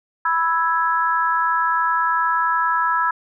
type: chord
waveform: sine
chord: E major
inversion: second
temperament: equal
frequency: 987.8 / 1318.5 / 1661.2 Hz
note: B5 / E6 / G#6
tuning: 0 / 0 / 0 cents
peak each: -20 / -20 / -23 dBFS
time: 0.25-3.11 s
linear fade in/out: 5 ms
effects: none